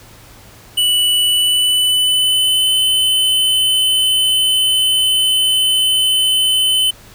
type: tone with pitch glide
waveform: square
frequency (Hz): 2960 to 3038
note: F#7 to F#7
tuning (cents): 0 to +45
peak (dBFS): -12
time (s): 0.77-6.91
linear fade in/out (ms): 10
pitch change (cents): +45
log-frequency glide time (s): 1.24-2.72
effects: added 107 Hz sine -47 dBFS peak until 7.14 s + pink hiss -42 dBFS RMS until 7.14 s